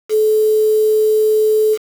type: tone with quantisation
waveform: sine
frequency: 431.3 Hz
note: A4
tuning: 35 cents flat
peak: -10 dBFS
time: 0.09-1.78 s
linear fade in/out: 50 ms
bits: 5
effects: none